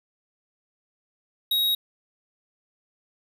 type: tone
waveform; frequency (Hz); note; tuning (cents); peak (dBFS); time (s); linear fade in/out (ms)
square; 3795; A#7; +30; -21; 1.51-1.75; 5
effects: none